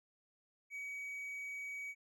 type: tone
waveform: triangle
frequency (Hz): 2265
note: C#7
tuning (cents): +37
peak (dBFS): -40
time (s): 0.7-1.95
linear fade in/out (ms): 50
effects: none